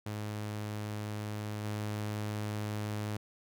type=tone with level steps; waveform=sawtooth; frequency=105.5 Hz; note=G#2; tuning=28 cents sharp; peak=-32 / -30 dBFS; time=0.06-3.17 s; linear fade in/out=5 ms; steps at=1.64 s; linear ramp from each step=10 ms; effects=none